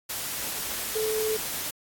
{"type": "tone in noise", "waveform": "sine", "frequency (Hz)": 435.2, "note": "A4", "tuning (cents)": -19, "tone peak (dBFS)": -25, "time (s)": [0.95, 1.37], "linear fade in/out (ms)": 10, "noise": "white", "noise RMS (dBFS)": -32, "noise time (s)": [0.09, 1.71], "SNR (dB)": 4, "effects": ["AAC 64 kbps"]}